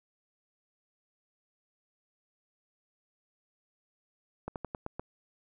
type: slowing click train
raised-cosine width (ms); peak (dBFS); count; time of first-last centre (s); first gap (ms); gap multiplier
1; -22; 6; 4.48-4.996; 78; 1.14
effects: none